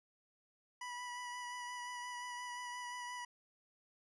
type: tone with vibrato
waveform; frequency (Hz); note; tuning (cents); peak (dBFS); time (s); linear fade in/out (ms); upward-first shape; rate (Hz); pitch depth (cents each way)
25% pulse; 980; B5; -14; -39; 0.81-3.25; 5; sine; 5.7; 16
effects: resampled to 22050 Hz